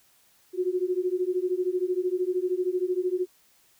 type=beating tone pair; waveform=sine; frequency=358.2 / 371.2 Hz; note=F4 / F#4; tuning=+44 / +6 cents; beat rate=13 Hz; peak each=-27 dBFS; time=0.53-3.27 s; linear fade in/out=50 ms; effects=white hiss -62 dBFS RMS until 3.79 s